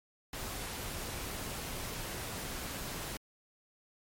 pink noise, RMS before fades -40 dBFS, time 0.33-3.17 s, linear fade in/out 2 ms, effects MP3 64 kbps

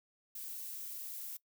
violet noise, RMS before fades -44 dBFS, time 0.35-1.37 s, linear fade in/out 5 ms, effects noise-tail reverb RT60 0.1 s tail -20 dB re dry

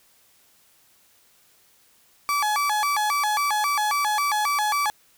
35% pulse tone with vibrato, 987.8 Hz, B5, in tune, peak -19 dBFS, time 2.29-4.9 s, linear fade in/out 0 ms, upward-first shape square, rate 3.7 Hz, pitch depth 270 cents each way, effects white hiss -59 dBFS RMS until 5.17 s

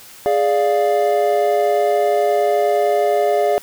triangle chord, D diminished, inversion second, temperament equal, 415.3 / 587.3 / 698.5 Hz, Ab4 / D5 / F5, 0 / 0 / 0 cents, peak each -16 dBFS, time 0.26-3.58 s, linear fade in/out 0 ms, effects white hiss -41 dBFS RMS until 3.62 s

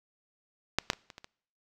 clicks, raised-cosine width 0.2 ms, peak -7 / -7 / -22 / -28 / -27 / -28 dBFS, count 6, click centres 0.786 / 0.901 / 0.933 / 1.102 / 1.181 / 1.244 s, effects noise-tail reverb RT60 0.7 s tail -25 dB re dry

